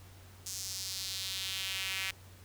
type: tone with high-pass filter sweep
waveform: sawtooth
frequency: 191 Hz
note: G3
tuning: 45 cents flat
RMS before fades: -38 dBFS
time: 0.46-2.11 s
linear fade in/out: 5 ms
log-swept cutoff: 6200 to 2300 Hz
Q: 2.2
effects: added 93 Hz sine -53 dBFS peak until 2.44 s + pink hiss -58 dBFS RMS until 2.44 s